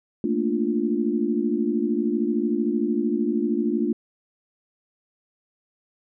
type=chord; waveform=sine; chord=Bb major seventh; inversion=third; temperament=equal; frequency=220 / 233.1 / 293.7 / 349.2 Hz; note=A3 / Bb3 / D4 / F4; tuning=0 / 0 / 0 / 0 cents; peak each=-26 dBFS; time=0.24-3.93 s; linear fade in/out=2 ms; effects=none